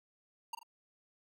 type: tone with echo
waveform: square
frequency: 928 Hz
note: A#5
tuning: 8 cents flat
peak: -37 dBFS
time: 0.53-0.55 s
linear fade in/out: 5 ms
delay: 41 ms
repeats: 2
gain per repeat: -8 dB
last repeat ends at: 0.632 s
effects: none